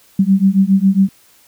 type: beating tone pair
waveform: sine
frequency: 190 / 197.3 Hz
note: F#3 / G3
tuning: +46 / +11 cents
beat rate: 7.3 Hz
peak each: -12 dBFS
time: 0.19-1.09 s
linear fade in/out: 5 ms
effects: white hiss -50 dBFS RMS until 1.47 s